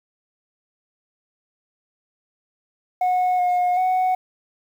sine tone with pitch steps, 730 / 719 / 741 Hz, F#5 / F#5 / F#5, -24 / -50 / +2 cents, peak -14 dBFS, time 3.01-4.15 s, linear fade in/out 5 ms, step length 380 ms, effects tanh soft clip ceiling -16 dBFS + 8-bit

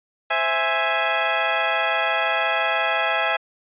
15% pulse chord, C augmented, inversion none, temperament equal, 523.3 / 659.3 / 830.6 Hz, C5 / E5 / G#5, 0 / 0 / 0 cents, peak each -22 / -16 / -16 dBFS, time 0.3-3.37 s, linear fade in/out 10 ms, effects resampled to 8000 Hz

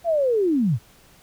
sine linear sweep, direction down, 698.5 to 93.7 Hz, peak -17 dBFS, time 0.04-0.79 s, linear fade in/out 50 ms, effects pink hiss -53 dBFS RMS until 1.22 s

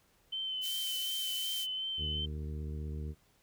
sine tone with vibrato, 3071 Hz, G7, 36 cents flat, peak -34 dBFS, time 0.32-2.26 s, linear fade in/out 10 ms, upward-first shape triangle, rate 2.7 Hz, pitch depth 25 cents each way
white high-pass noise, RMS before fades -41 dBFS, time 0.61-1.67 s, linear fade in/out 50 ms, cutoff 3600 Hz, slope 12 dB/octave
harmonic tone, 75.7 Hz, D#2, 47 cents flat, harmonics 1 / 2 / 3 / 4 / 5 / 6, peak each -37 / -43 / -49 / -54 / -52 / -54 dBFS, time 1.97-3.15 s, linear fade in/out 50 ms
effects pink hiss -69 dBFS RMS until 3.42 s

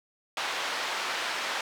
pink band-pass noise, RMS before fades -32 dBFS, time 0.37-1.61 s, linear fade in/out 2 ms, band 820 to 4300 Hz, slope 12 dB/octave, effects none

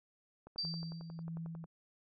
click train, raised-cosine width 1 ms, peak -38 dBFS, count 14, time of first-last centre 0.47-1.641 s, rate 11.1 Hz
sine tone with exponential decay, 4667 Hz, D8, 12 cents flat, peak -33 dBFS, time 0.58-1.23 s, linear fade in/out 5 ms, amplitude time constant 140 ms
sine tone with tremolo, 164.81 Hz, E3, in tune, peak -39 dBFS, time 0.63-1.66 s, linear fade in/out 20 ms, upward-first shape sine, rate 1.7 Hz, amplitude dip 45%
effects none

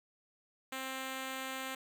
5% pulse tone, 263.6 Hz, C4, 13 cents sharp, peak -27 dBFS, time 0.72-1.75 s, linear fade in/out 5 ms, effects none

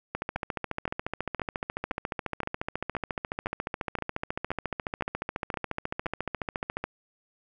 two click trains, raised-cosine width 0.5 ms, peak -16 / -15 dBFS, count 12 / 96, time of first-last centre 0.36-6.059 / 0.15-6.84 s, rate 1.93 / 14.2 Hz, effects none

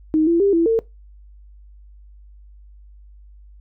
sine tone with pitch steps, 312.5 / 337.5 / 398.8 / 333.7 / 452.4 Hz, D#4 / E4 / G4 / E4 / A4, +8 / +41 / +30 / +21 / +48 cents, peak -13 dBFS, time 0.14-0.79 s, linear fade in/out 0 ms, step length 130 ms, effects noise-tail reverb RT60 0.2 s tail -21 dB re dry + added 50 Hz sine -42 dBFS peak until 3.6 s

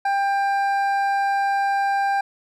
triangle tone pair together, 794 / 1588 Hz, G5 / G6, +22 / +22 cents, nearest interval octave, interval 1200 cents, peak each -17 / -25 dBFS, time 0.05-2.21 s, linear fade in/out 5 ms, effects none

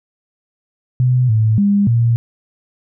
sine tone with pitch steps, 126 / 109.7 / 201.9 / 117 Hz, B2 / A2 / G#3 / A#2, +35 / -5 / -49 / +7 cents, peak -10 dBFS, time 1-2.16 s, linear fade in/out 0 ms, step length 290 ms, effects none

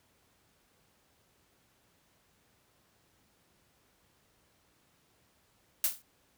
blue noise with exponential decay, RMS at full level -24 dBFS, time 5.84-6.02 s, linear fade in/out 2 ms, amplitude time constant 39 ms, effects pink hiss -69 dBFS RMS until 6.37 s + high-pass 60 Hz 12 dB/octave

